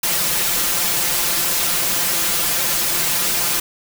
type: noise with comb filter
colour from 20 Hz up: white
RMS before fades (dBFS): -19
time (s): 0.03-3.6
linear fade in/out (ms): 5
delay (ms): 5.8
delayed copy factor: +1
effects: none